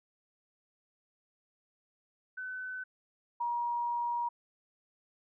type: tone pair in turn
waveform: sine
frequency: 1511 / 951.9 Hz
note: F#6 / A#5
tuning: +36 / +36 cents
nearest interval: minor sixth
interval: 800 cents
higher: first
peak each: -37 / -30 dBFS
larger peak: second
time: 2.37-2.84 / 3.4-4.29 s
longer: second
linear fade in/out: 10 ms
effects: none